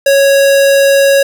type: tone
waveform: square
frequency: 553 Hz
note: C#5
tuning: 4 cents flat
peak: -6 dBFS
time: 0.06-1.23 s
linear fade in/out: 5 ms
effects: 7-bit